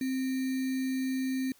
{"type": "tone with sample-and-hold", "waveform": "sine", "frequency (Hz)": 261.6, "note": "C4", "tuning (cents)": 0, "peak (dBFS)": -28, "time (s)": [0.01, 1.52], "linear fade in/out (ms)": 2, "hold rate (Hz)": 2100, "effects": ["white hiss -62 dBFS RMS until 1.59 s"]}